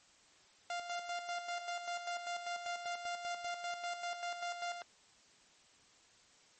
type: tone with tremolo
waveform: sawtooth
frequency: 698.5 Hz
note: F5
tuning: in tune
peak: -33 dBFS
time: 0.7-4.82 s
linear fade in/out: 2 ms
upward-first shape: square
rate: 5.1 Hz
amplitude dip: 55%
effects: white hiss -65 dBFS RMS until 6.59 s + MP3 32 kbps